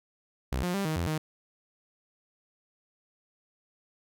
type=tone with pitch steps; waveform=sawtooth; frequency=64.5 / 178 / 197.8 / 157.1 / 85.3 / 155.7 Hz; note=C2 / F3 / G3 / D#3 / F2 / D#3; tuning=-24 / +33 / +16 / +17 / -40 / +2 cents; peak=-24 dBFS; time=0.52-1.18 s; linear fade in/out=5 ms; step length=110 ms; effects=none